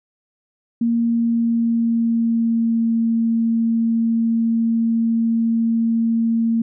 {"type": "tone with pitch glide", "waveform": "sine", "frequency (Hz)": [232.8, 228.5], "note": ["A#3", "A#3"], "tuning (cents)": [-2, -34], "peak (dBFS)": -15, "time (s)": [0.81, 6.62], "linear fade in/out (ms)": 5, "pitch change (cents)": -32, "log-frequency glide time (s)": [0.98, 2.91], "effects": []}